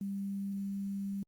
sine tone with quantisation, 197.8 Hz, G3, 16 cents sharp, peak -34 dBFS, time 0.01-1.23 s, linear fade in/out 2 ms, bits 10, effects Opus 32 kbps

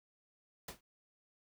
pink noise with exponential decay, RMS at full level -40 dBFS, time 0.68-0.81 s, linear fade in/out 5 ms, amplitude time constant 28 ms, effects none

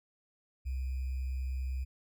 sine tone with sample-and-hold, 65 Hz, C2, 11 cents flat, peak -32 dBFS, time 0.65-1.85 s, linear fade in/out 20 ms, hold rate 2450 Hz, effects none

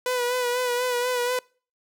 sawtooth tone with vibrato, 493.9 Hz, B4, in tune, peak -19 dBFS, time 0.06-1.39 s, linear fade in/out 2 ms, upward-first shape sine, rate 4.1 Hz, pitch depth 37 cents each way, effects noise-tail reverb RT60 0.4 s tail -25 dB re dry

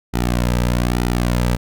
sawtooth tone with flanger, 60.3 Hz, B1, 41 cents flat, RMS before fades -18 dBFS, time 0.13-1.57 s, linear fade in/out 20 ms, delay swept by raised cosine 1.8 to 2.8 ms, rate 1.1 Hz, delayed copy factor -0.65, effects none

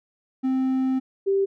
triangle / sine tone pair in turn, 261.6 / 392 Hz, C4 / G4, 0 / 0 cents, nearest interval perfect fifth, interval 700 cents, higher second, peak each -18 dBFS, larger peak neither, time 0.43-1 / 1.26-1.46 s, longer first, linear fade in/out 20 ms, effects none

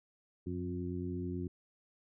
harmonic tone with a mistuned harmonic, 89.3 Hz, F2, 39 cents sharp, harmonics 1 / 2 / 3 / 4, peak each -40 / -41 / -41 / -42 dBFS, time 0.46-1.48 s, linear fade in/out 10 ms, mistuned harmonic 1, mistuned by +39 cents, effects none

